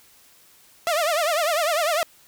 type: tone with vibrato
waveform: sawtooth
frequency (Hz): 644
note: E5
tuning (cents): -41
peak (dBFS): -16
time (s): 0.87-2.03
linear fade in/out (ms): 0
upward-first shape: triangle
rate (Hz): 10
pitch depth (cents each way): 190
effects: white hiss -54 dBFS RMS until 2.27 s